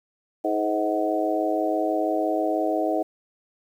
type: harmonic tone with a mistuned harmonic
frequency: 106.1 Hz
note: G#2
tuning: 38 cents sharp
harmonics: 3 / 4 / 5 / 6 / 7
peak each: -26 / -30 / -30 / -26 / -28 dBFS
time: 0.44-3.03 s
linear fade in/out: 10 ms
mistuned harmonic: 5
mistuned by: -34 cents
effects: 9-bit